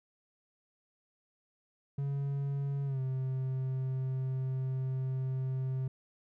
triangle tone with pitch glide, 139.7 to 131.1 Hz, C#3 to C3, +14 to +4 cents, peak -29 dBFS, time 1.98-5.88 s, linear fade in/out 5 ms, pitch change -110 cents, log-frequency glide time 2.85-3 s, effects none

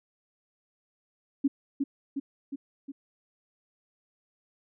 sine tone with echo, 277.2 Hz, C#4, in tune, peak -20 dBFS, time 1.44-1.48 s, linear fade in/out 10 ms, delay 360 ms, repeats 4, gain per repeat -4 dB, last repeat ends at 2.92 s, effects none

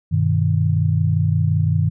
sine chord, G augmented, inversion none, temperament equal, 98 / 123.47 / 155.56 Hz, G2 / B2 / D#3, 0 / 0 / 0 cents, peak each -18 / -22 / -18 dBFS, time 0.11-1.9 s, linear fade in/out 20 ms, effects none

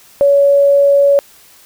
sine tone, 563 Hz, C#5, 27 cents sharp, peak -6 dBFS, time 0.21-1.19 s, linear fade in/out 0 ms, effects white hiss -44 dBFS RMS until 1.65 s

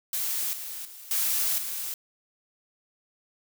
blue noise with level steps, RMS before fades -29 / -37 / -45 / -26 / -33 dBFS, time 0.13-1.94 s, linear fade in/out 2 ms, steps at 0.53 / 0.85 / 1.11 / 1.58 s, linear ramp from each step 2 ms, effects none

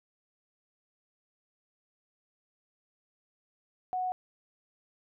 sine tone, 737 Hz, F#5, 7 cents flat, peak -29 dBFS, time 3.93-4.12 s, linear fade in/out 0 ms, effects none

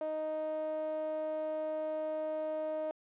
sawtooth tone with band-pass filter, 311.1 Hz, D#4, in tune, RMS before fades -36 dBFS, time 0.01-2.91 s, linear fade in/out 0 ms, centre 630 Hz, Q 4.5, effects resampled to 8000 Hz + 12-bit

